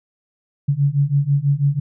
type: beating tone pair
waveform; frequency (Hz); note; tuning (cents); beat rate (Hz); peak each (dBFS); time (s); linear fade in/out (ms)
sine; 138.59 / 144.69; C#3 / D3; 0 / -25; 6.1; -18 / -17; 0.68-1.8; 10
effects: none